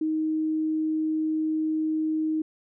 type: tone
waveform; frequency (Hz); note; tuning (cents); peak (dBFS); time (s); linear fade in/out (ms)
sine; 313.4; D#4; +13; -23; 0.01-2.42; 5
effects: none